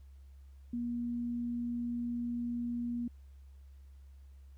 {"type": "tone", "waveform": "sine", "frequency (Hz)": 238.8, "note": "A#3", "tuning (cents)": 42, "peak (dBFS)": -33, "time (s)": [0.73, 3.08], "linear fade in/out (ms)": 5, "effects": ["added 68 Hz sine -51 dBFS peak until 4.57 s", "pink hiss -75 dBFS RMS until 4.57 s"]}